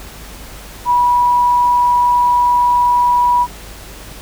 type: tone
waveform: sine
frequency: 975 Hz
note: B5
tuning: 23 cents flat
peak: -9 dBFS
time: 0.85-3.47 s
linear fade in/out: 50 ms
effects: added 50 Hz sine -35 dBFS peak until 4.21 s + pink hiss -35 dBFS RMS until 4.21 s